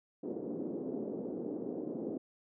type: band-pass noise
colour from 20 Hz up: pink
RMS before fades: -39 dBFS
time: 0.23-2.18 s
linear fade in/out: 10 ms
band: 230 to 450 Hz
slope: 24 dB/octave
effects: none